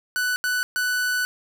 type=tone bursts at uneven times; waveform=45% pulse; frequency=1489 Hz; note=F#6; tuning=11 cents sharp; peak=-21 dBFS; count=3; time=0.16-0.36 / 0.44-0.63 / 0.76-1.25 s; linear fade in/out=0 ms; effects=none